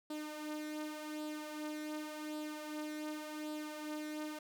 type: tone with flanger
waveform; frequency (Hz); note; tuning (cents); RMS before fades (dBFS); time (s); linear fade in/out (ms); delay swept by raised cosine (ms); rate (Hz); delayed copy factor
sawtooth; 304.1; D#4; -40; -43; 0.1-4.39; 5; 0.23 to 3.83; 0.88; +0.55
effects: none